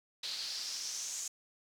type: noise with band-pass filter sweep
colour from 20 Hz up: pink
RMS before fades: -40 dBFS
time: 0.23-1.28 s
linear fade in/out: 5 ms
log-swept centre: 4100 to 7000 Hz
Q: 4.4
effects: none